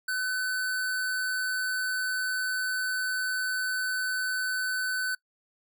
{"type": "tone with amplitude modulation", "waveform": "square", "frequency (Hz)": 1510, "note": "F#6", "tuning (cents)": 35, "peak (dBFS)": -27, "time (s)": [0.08, 5.15], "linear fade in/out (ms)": 5, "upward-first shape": "sine", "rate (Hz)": 181, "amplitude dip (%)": 25, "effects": ["noise-tail reverb RT60 0.1 s tail -24 dB re dry"]}